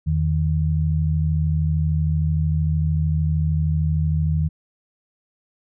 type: tone pair together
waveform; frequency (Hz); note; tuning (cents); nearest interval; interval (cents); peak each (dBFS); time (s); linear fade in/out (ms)
sine; 82.41 / 155.56; E2 / D#3; 0 / 0; major seventh; 1100; -20; 0.06-4.49; 20
effects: none